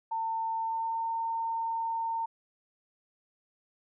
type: tone with pitch glide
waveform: sine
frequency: 900 to 910.5 Hz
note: A5 to A#5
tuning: +39 to -41 cents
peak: -29 dBFS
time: 0.11-2.26 s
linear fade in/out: 10 ms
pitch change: +20 cents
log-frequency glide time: 0.57-1.09 s
effects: none